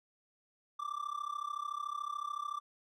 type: tone with amplitude modulation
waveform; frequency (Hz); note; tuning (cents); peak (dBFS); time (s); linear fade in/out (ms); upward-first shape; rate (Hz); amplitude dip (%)
triangle; 1174.7; D6; 0; -31; 0.79-2.6; 10; sine; 33.7; 90
effects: none